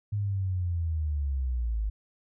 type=linear sweep; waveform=sine; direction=down; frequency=104.7 to 50.8 Hz; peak=-26 dBFS; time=0.12-1.9 s; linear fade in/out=10 ms; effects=none